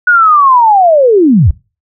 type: linear sweep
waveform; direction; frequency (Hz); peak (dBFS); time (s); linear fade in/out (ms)
sine; down; 1476 to 58.2; -3; 0.07-1.51; 5
effects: noise-tail reverb RT60 0.3 s tail -22 dB re dry